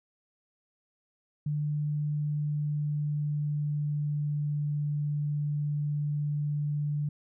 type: tone with pitch glide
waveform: sine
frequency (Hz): 148.7 to 147.25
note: D3 to D3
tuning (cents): +22 to +5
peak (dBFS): -27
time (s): 1.46-7.09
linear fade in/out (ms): 5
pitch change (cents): -17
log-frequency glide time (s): 2.09-4.69
effects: none